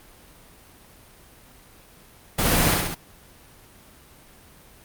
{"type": "noise with echo", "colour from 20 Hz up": "pink", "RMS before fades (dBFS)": -21, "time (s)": [2.38, 2.75], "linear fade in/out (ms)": 10, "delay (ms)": 66, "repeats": 3, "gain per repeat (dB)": -3, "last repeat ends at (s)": 2.948, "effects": ["pink hiss -50 dBFS RMS until 4.84 s", "Opus 32 kbps"]}